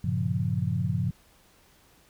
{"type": "chord", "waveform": "sine", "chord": "G half-diminished seventh", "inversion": "none", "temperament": "equal", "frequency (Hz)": [98, 116.54, 138.59, 174.61], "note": ["G2", "Bb2", "Db3", "F3"], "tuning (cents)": [0, 0, 0, 0], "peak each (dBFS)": -30, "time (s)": [0.04, 1.11], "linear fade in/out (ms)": 5, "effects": ["pink hiss -60 dBFS RMS until 2.09 s"]}